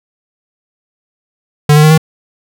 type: tone with pitch steps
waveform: square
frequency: 148.4 / 151.61 / 154.88 / 158.23 Hz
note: D3 / D#3 / D#3 / D#3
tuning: +18 / -45 / -8 / +29 cents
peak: -4 dBFS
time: 1.69-1.978 s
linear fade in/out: 5 ms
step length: 72 ms
effects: none